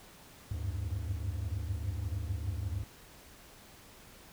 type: tone cluster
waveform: triangle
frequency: 74.6 / 91.3 / 96.3 / 102.9 Hz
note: D2 / F#2 / G2 / G#2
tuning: +28 / -23 / -30 / -16 cents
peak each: -35 / -40 / -38 / -36 dBFS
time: 0.51-2.84 s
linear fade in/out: 5 ms
effects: pink hiss -55 dBFS RMS until 4.32 s